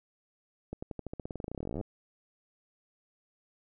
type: accelerating click train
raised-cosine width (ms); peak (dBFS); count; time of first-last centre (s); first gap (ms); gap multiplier
2; -24; 30; 0.73-1.812; 95; 0.92
effects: none